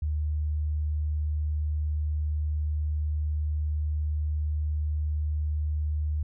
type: tone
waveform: sine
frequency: 75.7 Hz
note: D#2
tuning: 47 cents flat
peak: -25 dBFS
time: 0.02-6.23 s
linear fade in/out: 5 ms
effects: none